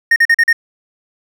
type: tone bursts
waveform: triangle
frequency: 1848 Hz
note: A#6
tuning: 16 cents flat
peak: -5 dBFS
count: 5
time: 0.11-0.529 s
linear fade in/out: 5 ms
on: 51 ms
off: 41 ms
effects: none